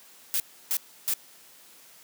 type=noise bursts; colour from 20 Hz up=blue; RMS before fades=-26 dBFS; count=3; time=0.34-1.137 s; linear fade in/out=0 ms; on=59 ms; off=310 ms; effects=white hiss -53 dBFS RMS until 2.03 s + high-pass 150 Hz 12 dB/octave